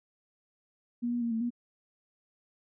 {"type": "tone with pitch steps", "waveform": "sine", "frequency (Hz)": [239.3, 240.8, 233.8, 225.1, 239.9], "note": ["A#3", "B3", "A#3", "A3", "A#3"], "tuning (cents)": [46, -44, 5, 40, 50], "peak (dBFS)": -28, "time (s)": [1.02, 1.505], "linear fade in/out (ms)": 20, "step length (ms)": 97, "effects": []}